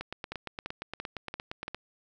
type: two click trains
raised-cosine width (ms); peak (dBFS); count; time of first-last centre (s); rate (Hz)
0.3; -20 / -20; 16 / 5; 0.01-1.746 / 0.32-1.681; 8.64 / 2.94
effects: none